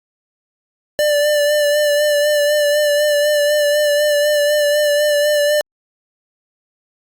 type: tone with vibrato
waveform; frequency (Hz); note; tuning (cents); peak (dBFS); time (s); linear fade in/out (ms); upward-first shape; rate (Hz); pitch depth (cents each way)
square; 590; D5; +8; -13; 0.99-5.61; 0; sine; 4; 28
effects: Opus 48 kbps